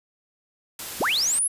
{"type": "noise", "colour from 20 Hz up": "white", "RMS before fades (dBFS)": -34, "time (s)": [0.79, 1.39], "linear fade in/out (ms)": 2}
{"type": "linear sweep", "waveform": "sine", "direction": "up", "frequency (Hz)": [62.5, 11175], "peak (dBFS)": -20, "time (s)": [1, 1.48], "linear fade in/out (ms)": 10}
{"effects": ["resampled to 32000 Hz"]}